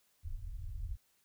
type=low-pass noise; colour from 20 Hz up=pink; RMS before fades=-41 dBFS; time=0.23-0.97 s; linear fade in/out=20 ms; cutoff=100 Hz; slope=48 dB/octave; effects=white hiss -73 dBFS RMS until 1.24 s